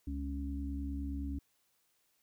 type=harmonic tone; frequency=69.6 Hz; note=C#2; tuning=8 cents sharp; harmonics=1 / 3 / 4; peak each=-37 / -48 / -40 dBFS; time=0.07-1.39 s; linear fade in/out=5 ms; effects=white hiss -75 dBFS RMS until 2.22 s